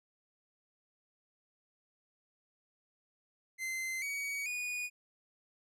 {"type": "tone with pitch steps", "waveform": "45% pulse", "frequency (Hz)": [2070, 2257, 2462], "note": ["C7", "C#7", "D#7"], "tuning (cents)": [-19, 31, -19], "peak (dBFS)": -35, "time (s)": [3.58, 4.9], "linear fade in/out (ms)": 50, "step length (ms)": 440, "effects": ["low-pass 12000 Hz 12 dB/octave"]}